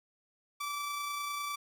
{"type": "tone with amplitude modulation", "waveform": "sawtooth", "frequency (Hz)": 1160, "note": "D6", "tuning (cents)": -22, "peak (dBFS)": -30, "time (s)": [0.6, 1.56], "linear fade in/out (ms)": 10, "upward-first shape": "sine", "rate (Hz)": 29.9, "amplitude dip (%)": 25, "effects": []}